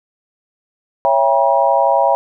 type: chord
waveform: sine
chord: C# diminished seventh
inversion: none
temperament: just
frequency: 554.4 / 665.2 / 798.3 / 957.9 Hz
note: C#5 / E5 / G5 / Bb5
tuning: 0 / +16 / +31 / +47 cents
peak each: -16 dBFS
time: 1.05-2.15 s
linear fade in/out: 0 ms
effects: none